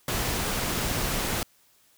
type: noise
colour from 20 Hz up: pink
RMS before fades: -28 dBFS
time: 0.08-1.43 s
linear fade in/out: 2 ms
effects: white hiss -62 dBFS RMS until 1.97 s